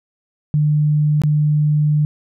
sine tone with dropouts, 150 Hz, D3, 37 cents sharp, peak -12 dBFS, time 0.54-2.05 s, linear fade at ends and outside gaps 0 ms, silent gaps 1.218-1.236 s, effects none

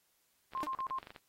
clicks, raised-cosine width 0.3 ms, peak -33 dBFS, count 12, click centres 0.535 / 0.575 / 0.605 / 0.665 / 0.733 / 0.805 / 0.9 / 0.984 / 1.029 / 1.071 / 1.105 / 1.162 s
sine tone bursts, 1057 Hz, C6, 17 cents sharp, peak -34 dBFS, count 4, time 0.55-0.987 s, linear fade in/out 0 ms, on 80 ms, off 39 ms
sawtooth tone with exponential decay, 301.5 Hz, D4, 46 cents sharp, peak -29 dBFS, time 0.63-0.71 s, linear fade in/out 1 ms, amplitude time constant 17 ms
effects white hiss -74 dBFS RMS until 1.28 s + AAC 48 kbps

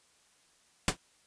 pink noise with exponential decay, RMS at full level -21 dBFS, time 0.88-0.97 s, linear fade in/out 1 ms, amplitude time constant 18 ms, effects white hiss -66 dBFS RMS until 1.26 s + resampled to 22050 Hz

